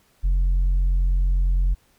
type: tone with tanh clipping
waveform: triangle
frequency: 44.51 Hz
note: F1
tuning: 34 cents sharp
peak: -17 dBFS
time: 0.23-1.75 s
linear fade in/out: 20 ms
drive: 7 dB
effects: pink hiss -61 dBFS RMS until 1.98 s